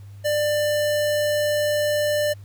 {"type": "tone", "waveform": "square", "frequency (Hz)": 594, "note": "D5", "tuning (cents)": 20, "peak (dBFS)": -20, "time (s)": [0.24, 2.34], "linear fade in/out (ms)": 20, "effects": ["added 100 Hz sine -38 dBFS peak until 2.44 s", "pink hiss -58 dBFS RMS until 2.44 s"]}